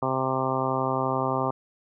harmonic tone, 131.5 Hz, C3, 9 cents sharp, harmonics 1 / 2 / 3 / 4 / 5 / 6 / 7 / 8 / 9, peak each -32 / -32 / -32 / -32 / -32 / -32 / -32 / -32 / -32 dBFS, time 0.02-1.51 s, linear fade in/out 5 ms, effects none

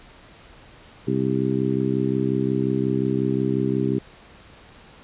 harmonic tone, 65.6 Hz, C2, 5 cents sharp, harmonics 2 / 3 / 4 / 5 / 6, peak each -26 / -26 / -26 / -26 / -26 dBFS, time 1.07-3.99 s, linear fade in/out 10 ms, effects pink hiss -48 dBFS RMS until 5.03 s + resampled to 8000 Hz

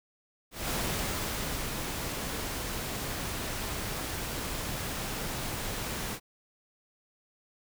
pink noise with ADSR envelope, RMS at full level -31 dBFS, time 0.51-6.2 s, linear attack 190 ms, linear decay 1000 ms, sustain -4 dB, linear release 66 ms, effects none

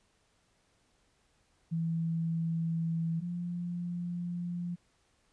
sine tone pair in turn, 164.81 / 174.61 Hz, E3 / F3, 0 / 0 cents, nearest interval minor second, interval 100 cents, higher second, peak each -29 / -33 dBFS, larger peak first, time 1.71-3.21 / 3.21-4.76 s, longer second, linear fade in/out 20 ms, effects pink hiss -71 dBFS RMS until 5.32 s + resampled to 22050 Hz

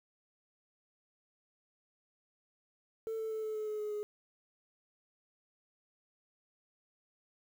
sine tone with pitch steps, 446 / 441.9 / 437.8 / 433.8 / 429.8 / 425.9 / 421.9 / 418.1 Hz, A4 / A4 / A4 / A4 / A4 / G#4 / G#4 / G#4, +23 / +7 / -9 / -25 / -41 / +44 / +27 / +12 cents, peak -33 dBFS, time 3.07-4.03 s, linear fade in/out 0 ms, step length 120 ms, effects tanh soft clip ceiling -33 dBFS + 10-bit

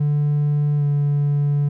triangle tone with pitch glide, 146.83 to 144.39 Hz, D3 to D3, 0 to -29 cents, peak -13 dBFS, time 0-1.69 s, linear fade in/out 10 ms, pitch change -29 cents, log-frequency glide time 0.77-0.83 s, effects tanh soft clip ceiling -10 dBFS

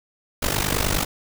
pink noise with amplitude modulation, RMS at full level -19 dBFS, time 0.42-1.05 s, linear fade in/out 10 ms, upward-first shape sine, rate 49.7 Hz, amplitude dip 85%, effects none

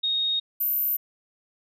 sine tone pair in turn, 3729 / 13568 Hz, A#7 / G#9, 0 / +36 cents, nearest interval octave + minor seventh, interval 2236 cents, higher second, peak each -22 dBFS, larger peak neither, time 0.03-0.4 / 0.6-0.97 s, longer neither, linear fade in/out 10 ms, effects none

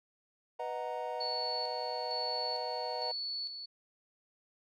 triangle chord, B major seventh, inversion none, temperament equal, 493.9 / 622.3 / 740 / 932.3 Hz, B4 / D#5 / F#5 / A#5, 0 / 0 / 0 / 0 cents, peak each -39 dBFS, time 0.59-3.12 s, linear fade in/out 10 ms
sine tone with tremolo, 4435 Hz, C#8, in tune, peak -35 dBFS, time 1.2-3.66 s, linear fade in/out 10 ms, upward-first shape square, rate 1.1 Hz, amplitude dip 50%
effects none

